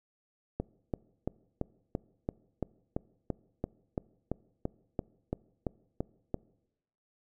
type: click train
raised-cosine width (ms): 2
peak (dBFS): -18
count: 18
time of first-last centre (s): 0.6-6.343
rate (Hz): 2.96
effects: noise-tail reverb RT60 0.9 s tail -23 dB re dry